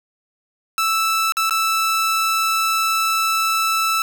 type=tone with dropouts; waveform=sawtooth; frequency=1318.5 Hz; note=E6; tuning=in tune; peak=-13 dBFS; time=0.78-4.02 s; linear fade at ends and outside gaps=1 ms; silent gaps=1.322-1.369 / 1.496-1.508 s; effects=none